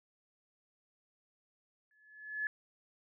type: tone with exponential growth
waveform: sine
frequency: 1713 Hz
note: A6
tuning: 47 cents flat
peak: -30 dBFS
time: 1.91-2.47 s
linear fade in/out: 1 ms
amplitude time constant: 120 ms
effects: none